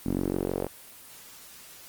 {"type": "tone with band-pass filter sweep", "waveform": "sawtooth", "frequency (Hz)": 46.25, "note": "F#1", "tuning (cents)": 0, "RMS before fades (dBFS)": -29, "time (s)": [0.05, 0.68], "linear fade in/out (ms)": 20, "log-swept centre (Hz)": [250, 510], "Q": 2.5, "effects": ["white hiss -48 dBFS RMS until 1.88 s", "Opus 24 kbps"]}